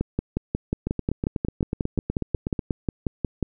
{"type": "two click trains", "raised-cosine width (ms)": 3, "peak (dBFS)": [-10, -12], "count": [20, 15], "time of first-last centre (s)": [[0.01, 3.427], [0.87, 2.592]], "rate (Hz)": [5.56, 8.13], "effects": []}